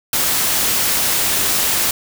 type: noise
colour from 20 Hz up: white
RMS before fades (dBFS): -17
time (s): 0.13-1.91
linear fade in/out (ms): 2
effects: none